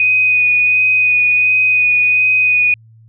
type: tone with vibrato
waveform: sine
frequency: 2489 Hz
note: D#7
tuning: in tune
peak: -9 dBFS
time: 0-2.74 s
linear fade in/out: 2 ms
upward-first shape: sine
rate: 1.4 Hz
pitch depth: 15 cents each way
effects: added 112 Hz sine -41 dBFS peak until 3.08 s